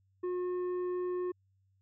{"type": "tone with tanh clipping", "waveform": "sine", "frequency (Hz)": 360.4, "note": "F#4", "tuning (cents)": -45, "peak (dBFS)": -33, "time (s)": [0.23, 1.32], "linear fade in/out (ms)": 10, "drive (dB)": 7, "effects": ["added 96 Hz sine -68 dBFS peak until 1.81 s"]}